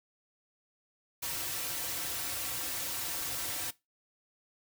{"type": "noise with comb filter", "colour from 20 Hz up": "white", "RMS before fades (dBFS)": -36, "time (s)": [1.22, 3.71], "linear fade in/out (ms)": 10, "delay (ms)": 4.8, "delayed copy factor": -0.9, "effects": ["noise-tail reverb RT60 0.2 s tail -19 dB re dry"]}